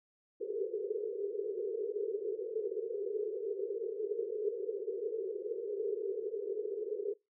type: band-pass noise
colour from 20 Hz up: white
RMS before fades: -37 dBFS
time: 0.4-7.14 s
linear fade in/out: 10 ms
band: 390 to 460 Hz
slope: 96 dB/octave
effects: noise-tail reverb RT60 0.2 s tail -21 dB re dry